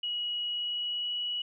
sine tone with pitch glide, 2910 to 2930 Hz, F#7 to F#7, -29 to -18 cents, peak -30 dBFS, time 0.03-1.42 s, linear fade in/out 5 ms, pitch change +11 cents, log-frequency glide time 0.48-1.11 s, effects none

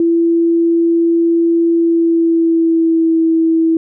sine tone with pitch glide, 335.4 to 326 Hz, E4 to E4, +30 to -19 cents, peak -9 dBFS, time 0-3.77 s, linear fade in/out 2 ms, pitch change -49 cents, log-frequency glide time 1.72-3.19 s, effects none

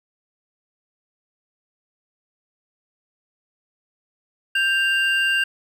triangle tone pair together, 1577 / 2787 Hz, G6 / F7, +10 / -4 cents, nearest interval minor seventh, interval 986 cents, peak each -18 / -19 dBFS, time 4.55-5.44 s, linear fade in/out 5 ms, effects none

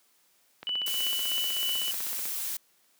click train, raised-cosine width 0.3 ms, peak -24 dBFS, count 27, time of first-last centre 0.63-2.255 s, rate 16 Hz
sine tone with tremolo, 2971 Hz, F#7, 6 cents sharp, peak -27 dBFS, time 0.67-1.91 s, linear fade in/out 0 ms, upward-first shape triangle, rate 3.2 Hz, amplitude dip 35%
blue noise, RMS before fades -33 dBFS, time 0.86-2.57 s, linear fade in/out 5 ms
effects white hiss -66 dBFS RMS until 2.99 s + high-pass 150 Hz 12 dB/octave

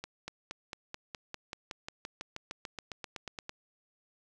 accelerating click train, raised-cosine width 0.2 ms, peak -22 dBFS, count 22, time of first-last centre 0.04-3.494 s, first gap 240 ms, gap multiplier 0.96, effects none

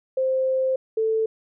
sine tone pair in turn, 523.3 / 442.5 Hz, C5 / A4, 0 / +10 cents, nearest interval minor third, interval 290 cents, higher first, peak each -19 dBFS, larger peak neither, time 0.17-0.76 / 0.97-1.26 s, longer first, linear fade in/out 5 ms, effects none

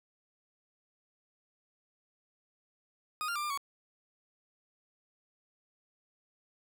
40% pulse tone with pitch steps, 1240 / 1394 / 1187 / 1197 / 1118 Hz, D#6 / F6 / D6 / D6 / C#6, -6 / -4 / +18 / +33 / +14 cents, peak -32 dBFS, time 3.21-3.575 s, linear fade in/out 0 ms, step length 73 ms, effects none

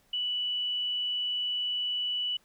sine tone, 2960 Hz, F#7, in tune, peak -28 dBFS, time 0.13-2.37 s, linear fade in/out 5 ms, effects pink hiss -66 dBFS RMS until 2.44 s

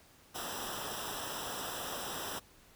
pink noise with comb filter, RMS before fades -40 dBFS, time 0.34-2.4 s, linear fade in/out 20 ms, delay 0.45 ms, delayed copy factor -0.85, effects pink hiss -61 dBFS RMS until 2.75 s

